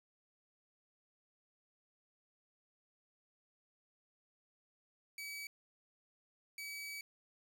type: tone bursts at uneven times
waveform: sawtooth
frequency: 2283 Hz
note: D7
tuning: 50 cents flat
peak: -40 dBFS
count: 2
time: 5.18-5.47 / 6.58-7.01 s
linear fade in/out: 2 ms
effects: 11-bit